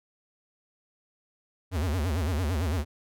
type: tone with vibrato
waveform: square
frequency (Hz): 82.41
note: E2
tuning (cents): 0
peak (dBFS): -26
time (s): 1.71-2.85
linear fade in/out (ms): 50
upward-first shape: sine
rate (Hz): 8.9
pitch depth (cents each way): 250
effects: none